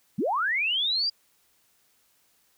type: linear sweep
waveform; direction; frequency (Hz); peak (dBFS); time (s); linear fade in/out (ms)
sine; up; 145.7 to 4870; -23; 0.18-1.1; 10
effects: white hiss -66 dBFS RMS until 2.57 s

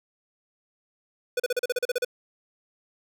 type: tone bursts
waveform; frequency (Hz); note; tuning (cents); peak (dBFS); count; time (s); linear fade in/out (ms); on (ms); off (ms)
square; 493.9; B4; 0; -23; 11; 1.37-2.048; 5; 28; 37
effects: none

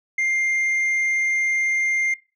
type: tone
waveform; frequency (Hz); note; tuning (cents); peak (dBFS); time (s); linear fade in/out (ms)
sine; 2106; C7; +11; -16; 0.18-2.14; 5
effects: noise-tail reverb RT60 0.3 s tail -21 dB re dry + tanh soft clip ceiling -18 dBFS

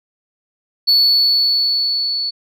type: tone with level ramp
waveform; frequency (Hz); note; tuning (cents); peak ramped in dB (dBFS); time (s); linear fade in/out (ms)
sine; 4435; C#8; 0; -6 to -18; 0.87-2.31; 20
effects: tanh soft clip ceiling -8 dBFS

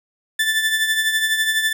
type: tone with tremolo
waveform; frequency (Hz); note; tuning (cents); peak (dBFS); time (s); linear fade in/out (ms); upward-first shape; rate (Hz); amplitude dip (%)
30% pulse; 1760; A6; 0; -12; 0.39-1.73; 5; triangle; 12; 60
effects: none

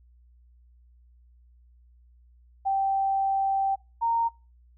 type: tone pair in turn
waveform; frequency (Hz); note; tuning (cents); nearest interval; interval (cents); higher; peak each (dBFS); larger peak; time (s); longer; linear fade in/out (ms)
sine; 780 / 924.1; G5 / A#5; -9 / -15; minor third; 294; second; -22; neither; 2.65-3.76 / 4.01-4.29; first; 20
effects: noise-tail reverb RT60 0.3 s tail -24 dB re dry + added 60 Hz sine -54 dBFS peak until 4.77 s

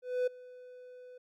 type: tone with ADSR envelope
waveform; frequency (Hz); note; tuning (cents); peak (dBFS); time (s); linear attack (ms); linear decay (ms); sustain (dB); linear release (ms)
triangle; 499.8; B4; +21; -24; 0.02-1.18; 250; 9; -22; 6
effects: none

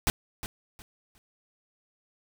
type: noise with echo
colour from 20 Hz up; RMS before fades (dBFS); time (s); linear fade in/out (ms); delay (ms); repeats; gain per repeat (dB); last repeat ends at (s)
pink; -24; 0.07-0.1; 0; 360; 3; -12; 1.18
effects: none

